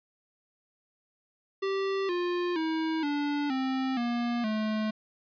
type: tone with pitch steps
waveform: square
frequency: 389.4 / 353 / 320 / 290 / 262.9 / 238.3 / 216 Hz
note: G4 / F4 / D#4 / D4 / C4 / A#3 / A3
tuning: -12 / +19 / +49 / -22 / +8 / +38 / -32 cents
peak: -28 dBFS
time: 1.62-4.91 s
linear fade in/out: 10 ms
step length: 470 ms
effects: resampled to 11025 Hz